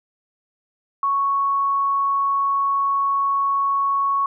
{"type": "tone", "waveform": "sine", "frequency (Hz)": 1108.7, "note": "C#6", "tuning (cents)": 0, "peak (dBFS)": -17, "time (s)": [1.03, 4.26], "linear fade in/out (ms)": 2, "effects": []}